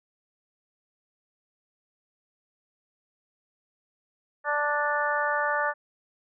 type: harmonic tone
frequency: 293.7 Hz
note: D4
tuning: in tune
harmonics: 2 / 3 / 4 / 5 / 6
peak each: -30 / -30 / -30 / -30 / -30 dBFS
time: 4.44-5.74 s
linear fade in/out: 50 ms
effects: none